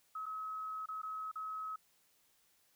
sine tone with dropouts, 1281 Hz, E6, 50 cents flat, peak -39 dBFS, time 0.15-1.76 s, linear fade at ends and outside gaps 5 ms, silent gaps 0.258-0.263 / 0.859-0.886 / 1.018-1.031 / 1.315-1.356 s, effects white hiss -72 dBFS RMS until 2.75 s

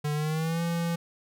square tone with pitch glide, 148.9 to 169.08 Hz, D3 to E3, +24 to +44 cents, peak -27 dBFS, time 0.04-0.96 s, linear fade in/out 10 ms, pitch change +220 cents, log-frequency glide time 0.14-0.62 s, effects none

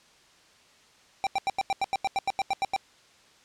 square tone bursts, 784 Hz, G5, in tune, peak -24 dBFS, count 14, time 1.24-2.763 s, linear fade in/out 0 ms, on 28 ms, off 87 ms, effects white hiss -58 dBFS RMS until 3.44 s + low-pass 6000 Hz 12 dB/octave

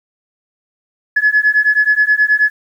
sine beating tone pair, 1700 / 1709.4 Hz, G#6 / G#6, +40 / +49 cents, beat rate 9.4 Hz, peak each -12 dBFS, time 1.16-2.5 s, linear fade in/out 10 ms, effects tanh soft clip ceiling -2 dBFS + 8-bit

